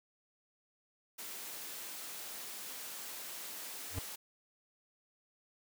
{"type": "high-pass noise", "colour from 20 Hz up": "white", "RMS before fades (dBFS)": -45, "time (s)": [1.18, 4.16], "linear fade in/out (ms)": 10, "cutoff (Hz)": 210, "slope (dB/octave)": 12}
{"type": "tone with exponential growth", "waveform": "square", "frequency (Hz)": 92, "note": "F#2", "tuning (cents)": -9, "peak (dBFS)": -33, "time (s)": [3.89, 3.99], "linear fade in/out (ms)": 5, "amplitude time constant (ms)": 20}
{"effects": []}